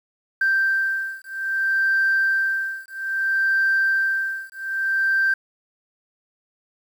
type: beating tone pair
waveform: sine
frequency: 1568 / 1568.61 Hz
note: G6 / G6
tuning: 0 / +1 cents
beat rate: 0.61 Hz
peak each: -21 dBFS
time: 0.41-5.34 s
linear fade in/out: 5 ms
effects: tanh soft clip ceiling -12 dBFS + 8-bit